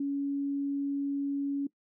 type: tone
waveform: sine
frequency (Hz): 280.5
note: C#4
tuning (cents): +21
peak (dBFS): -28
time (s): 0-1.67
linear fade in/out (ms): 5
effects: noise-tail reverb RT60 0.1 s tail -20 dB re dry